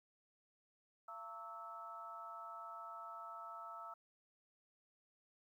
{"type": "harmonic tone with a mistuned harmonic", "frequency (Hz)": 226.7, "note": "A#3", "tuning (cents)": -48, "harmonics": [3, 4, 5, 6], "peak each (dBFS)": [-55, -55, -59, -49], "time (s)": [1.08, 3.94], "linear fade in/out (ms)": 5, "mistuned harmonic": 6, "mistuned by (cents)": -68, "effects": ["13-bit"]}